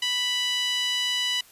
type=tone with band-pass filter; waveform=5% pulse; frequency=987.8 Hz; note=B5; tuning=in tune; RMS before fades=-26 dBFS; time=0.02-1.41 s; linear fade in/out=5 ms; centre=2800 Hz; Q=2.7; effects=white hiss -53 dBFS RMS until 1.51 s + resampled to 32000 Hz